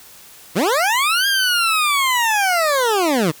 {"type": "linear two-way sweep", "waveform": "20% pulse", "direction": "up then down", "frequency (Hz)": [141.6, 1629, 141.6], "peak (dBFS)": -10, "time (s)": [0.55, 3.32], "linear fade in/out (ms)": 20, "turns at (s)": 1.27, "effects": ["white hiss -43 dBFS RMS until 3.4 s"]}